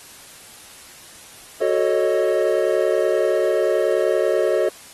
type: chord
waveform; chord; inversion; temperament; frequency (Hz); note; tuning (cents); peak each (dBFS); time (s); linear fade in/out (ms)
triangle; D# half-diminished seventh; first; equal with one note detuned; 370 / 440 / 551.5 / 622.3; F#4 / A4 / C#5 / D#5; 0 / 0 / -9 / 0; -20; 1.61-4.69; 5
effects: white hiss -43 dBFS RMS until 4.93 s + AAC 32 kbps